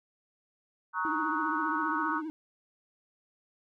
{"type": "chord", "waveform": "sine", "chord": "D# minor seventh", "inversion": "second", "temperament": "equal with one note detuned", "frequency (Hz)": [932.3, 1108.7, 1269.2, 1480], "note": ["A#5", "C#6", "D#6", "F#6"], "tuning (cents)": [0, 0, 34, 0], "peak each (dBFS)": -34, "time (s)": [0.93, 2.22], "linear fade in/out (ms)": 50}
{"type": "tone with vibrato", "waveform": "triangle", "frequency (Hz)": 311.8, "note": "D#4", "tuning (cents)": 4, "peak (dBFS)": -32, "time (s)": [1.05, 2.3], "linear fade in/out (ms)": 0, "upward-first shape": "triangle", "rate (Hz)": 15, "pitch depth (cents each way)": 100}
{"effects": []}